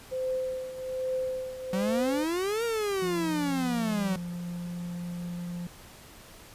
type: tone with tremolo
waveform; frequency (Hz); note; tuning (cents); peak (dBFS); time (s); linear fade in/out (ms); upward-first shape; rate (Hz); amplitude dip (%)
sine; 516; C5; -24; -26; 0.11-2.25; 20; triangle; 1.2; 75
type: exponential two-way sweep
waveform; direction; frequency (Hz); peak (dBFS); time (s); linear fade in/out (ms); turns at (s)
45% pulse; up then down; 184.4 to 473.1 to 184.4; -27; 1.73-4.16; 2; 2.64
type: tone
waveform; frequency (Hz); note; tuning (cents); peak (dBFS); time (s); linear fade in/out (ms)
triangle; 174.61; F3; 0; -31; 3.02-5.67; 2
effects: pink hiss -50 dBFS RMS until 6.54 s + resampled to 32000 Hz